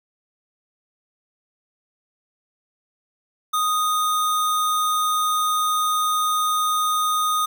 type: tone with sample-and-hold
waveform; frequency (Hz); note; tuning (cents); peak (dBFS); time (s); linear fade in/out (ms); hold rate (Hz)
sine; 1244.5; D#6; 0; -18; 3.53-7.46; 10; 4900
effects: none